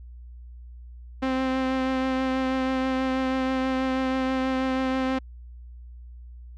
sawtooth tone with vibrato, 261.6 Hz, C4, in tune, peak -19 dBFS, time 1.22-5.19 s, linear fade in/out 10 ms, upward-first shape triangle, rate 6.2 Hz, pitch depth 16 cents each way, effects added 60 Hz sine -40 dBFS peak until 6.57 s + low-pass 3000 Hz 12 dB/octave

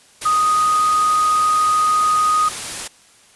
sine tone in noise, 1244.5 Hz, D#6, in tune, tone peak -13 dBFS, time 0.25-2.49 s, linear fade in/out 10 ms, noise white, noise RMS -27 dBFS, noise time 0.21-2.88 s, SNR +11 dB, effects white hiss -50 dBFS RMS until 3.35 s + resampled to 24000 Hz

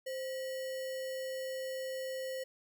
sine tone with sample-and-hold, 523.3 Hz, C5, in tune, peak -36 dBFS, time 0.06-2.44 s, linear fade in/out 10 ms, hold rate 2450 Hz, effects none

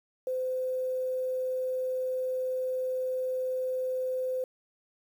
sine tone, 513 Hz, C5, 34 cents flat, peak -28 dBFS, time 0.27-4.44 s, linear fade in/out 2 ms, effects 9-bit

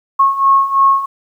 sine beating tone pair, 1090 / 1093 Hz, C#6 / C#6, -29 / -25 cents, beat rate 3 Hz, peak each -14 / -10 dBFS, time 0.19-1.06 s, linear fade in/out 10 ms, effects 8-bit

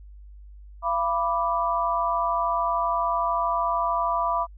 sine chord, B diminished, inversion second, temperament equal with one note detuned, 682.1 / 987.8 / 1174.7 Hz, F5 / B5 / D6, -41 / 0 / 0 cents, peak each -27 / -25 / -26 dBFS, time 0.82-4.47 s, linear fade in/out 50 ms, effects added 50 Hz sine -42 dBFS peak until 4.57 s

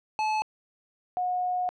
square / sine tone pair in turn, 863 / 725.7 Hz, A5 / F#5, -34 / -34 cents, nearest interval minor third, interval 300 cents, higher first, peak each -25 dBFS, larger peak neither, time 0.19-0.42 / 1.17-1.69 s, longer second, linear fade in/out 0 ms, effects low-pass 4000 Hz 12 dB/octave

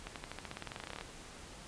accelerating click train, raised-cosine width 0.3 ms, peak -25 dBFS, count 20, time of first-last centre 0.07-1.011 s, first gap 88 ms, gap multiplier 0.93, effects pink hiss -51 dBFS RMS until 1.67 s + resampled to 22050 Hz

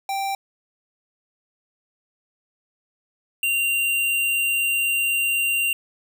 square tone pair in turn, 784 / 2772 Hz, G5 / F7, 0 / -14 cents, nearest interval octave + minor seventh, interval 2186 cents, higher second, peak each -24 / -20 dBFS, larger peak second, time 0.09-0.35 / 3.43-5.73 s, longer second, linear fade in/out 2 ms, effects none

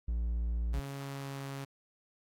triangle tone, 57.8 Hz, A#1, 14 cents flat, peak -28 dBFS, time 0.08-0.8 s, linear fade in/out 5 ms
sawtooth tone with pitch glide, 138.59 to 137.55 Hz, C#3 to C#3, 0 to -13 cents, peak -35 dBFS, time 0.73-1.65 s, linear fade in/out 10 ms, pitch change -13 cents, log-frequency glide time 1-1.41 s
effects AAC 48 kbps

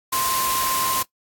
sine tone in noise, 1048 Hz, C6, 2 cents sharp, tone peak -23 dBFS, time 0.12-1.03 s, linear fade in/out 10 ms, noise white, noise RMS -24 dBFS, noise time 0.12-1.03 s, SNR -2 dB, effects noise-tail reverb RT60 0.1 s tail -19 dB re dry + AAC 64 kbps

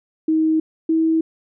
sine tone pair in turn, 316.5 / 322.6 Hz, D#4 / E4, +30 / -37 cents, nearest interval unison, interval 33 cents, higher second, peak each -14 dBFS, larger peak neither, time 0.28-0.6 / 0.89-1.21 s, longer neither, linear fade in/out 5 ms, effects none

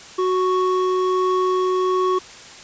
triangle tone pair together, 370 / 1108.7 Hz, F#4 / C#6, 0 / 0 cents, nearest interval octave + perfect fifth, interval 1900 cents, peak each -16 / -20 dBFS, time 0.18-2.19 s, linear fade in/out 10 ms, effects white hiss -40 dBFS RMS until 2.63 s + resampled to 16000 Hz

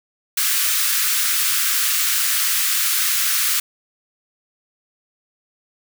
white high-pass noise, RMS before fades -19 dBFS, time 0.37-3.6 s, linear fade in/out 5 ms, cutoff 1200 Hz, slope 48 dB/octave, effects none

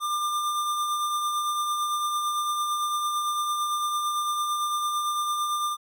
square tone with tremolo, 1197 Hz, D6, 33 cents sharp, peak -24 dBFS, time 0-5.77 s, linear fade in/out 50 ms, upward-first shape triangle, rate 8.9 Hz, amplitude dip 35%, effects none

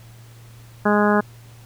harmonic tone, 207.7 Hz, G#3, in tune, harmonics 1 / 2 / 3 / 4 / 5 / 6 / 7 / 8, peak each -18 / -21 / -23 / -24 / -25 / -26 / -26 / -27 dBFS, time 0.85-1.21 s, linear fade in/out 10 ms, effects added 116 Hz sine -42 dBFS peak until 1.65 s + pink hiss -51 dBFS RMS until 1.65 s

